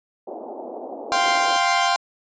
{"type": "band-pass noise", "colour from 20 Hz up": "white", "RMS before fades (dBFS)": -34, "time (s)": [0.27, 1.57], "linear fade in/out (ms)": 5, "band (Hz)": [250, 810], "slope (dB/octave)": 48}
{"type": "chord", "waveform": "sawtooth", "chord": "F suspended second", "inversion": "none", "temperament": "equal", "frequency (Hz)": [698.5, 784, 1046.5], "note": ["F5", "G5", "C6"], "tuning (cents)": [0, 0, 0], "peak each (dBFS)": -18, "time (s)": [1.12, 1.96], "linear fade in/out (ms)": 0}
{"effects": ["resampled to 16000 Hz"]}